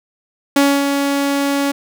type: tone with ADSR envelope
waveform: sawtooth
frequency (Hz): 280.6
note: C#4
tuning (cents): +21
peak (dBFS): -5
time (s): 0.56-1.72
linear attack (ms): 4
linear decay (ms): 260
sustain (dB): -6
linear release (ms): 10
effects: none

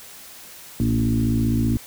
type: tone with frequency modulation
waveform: sine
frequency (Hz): 174.61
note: F3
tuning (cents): 0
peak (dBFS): -17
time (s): 0.8-1.77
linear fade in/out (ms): 0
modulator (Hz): 55.4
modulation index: 2.2
effects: white hiss -42 dBFS RMS until 1.86 s

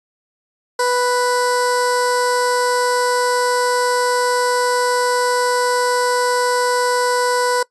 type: tone with notch filter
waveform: 15% pulse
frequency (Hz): 493.9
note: B4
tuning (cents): 0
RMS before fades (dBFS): -17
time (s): 0.79-7.63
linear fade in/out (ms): 5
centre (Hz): 2400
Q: 1
effects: noise-tail reverb RT60 0.1 s tail -21 dB re dry + resampled to 24000 Hz

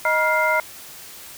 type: tone cluster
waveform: sine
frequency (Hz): 625 / 959 / 1406 / 2092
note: D#5 / A#5 / F6 / C7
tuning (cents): +8 / +49 / +11 / -1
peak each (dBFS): -22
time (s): 0.05-0.6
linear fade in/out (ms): 2
effects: white hiss -40 dBFS RMS until 1.37 s

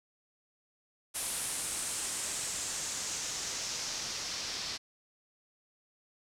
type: noise with low-pass filter sweep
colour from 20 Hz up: white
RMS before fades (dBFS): -37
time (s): 1.14-4.78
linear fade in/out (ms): 20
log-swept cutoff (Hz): 10000 to 5000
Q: 2.6
effects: none

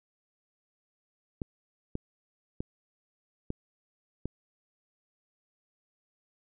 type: clicks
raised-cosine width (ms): 3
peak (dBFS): -20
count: 5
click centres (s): 1.418 / 1.954 / 2.605 / 3.504 / 4.256
effects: none

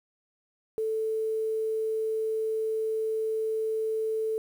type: tone with quantisation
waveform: sine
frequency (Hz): 440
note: A4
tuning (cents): 0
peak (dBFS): -26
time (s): 0.78-4.38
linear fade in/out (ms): 0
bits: 9
effects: none

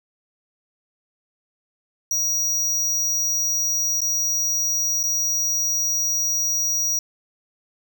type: tone with dropouts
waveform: square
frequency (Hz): 5760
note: F#8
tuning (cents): -47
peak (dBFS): -20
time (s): 2.11-6.99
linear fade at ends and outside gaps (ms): 2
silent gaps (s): 4.006-4.016 / 5.031-5.037
effects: none

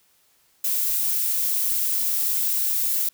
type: noise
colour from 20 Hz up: violet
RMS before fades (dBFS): -23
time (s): 0.64-3.09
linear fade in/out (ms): 5
effects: white hiss -62 dBFS RMS until 3.13 s

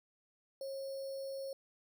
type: tone with sample-and-hold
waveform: sine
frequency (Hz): 543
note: C#5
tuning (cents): -36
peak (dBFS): -39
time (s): 0.61-1.53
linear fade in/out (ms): 2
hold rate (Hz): 4900
effects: none

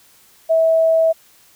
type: tone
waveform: sine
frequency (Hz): 650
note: E5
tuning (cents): -24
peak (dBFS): -11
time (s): 0.49-1.13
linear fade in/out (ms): 20
effects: white hiss -51 dBFS RMS until 1.55 s

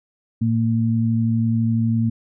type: tone pair together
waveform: sine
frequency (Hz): 114 / 228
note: A#2 / A#3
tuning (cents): -38 / -38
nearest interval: octave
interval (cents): 1200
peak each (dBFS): -19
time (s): 0.41-2.1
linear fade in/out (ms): 10
effects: none

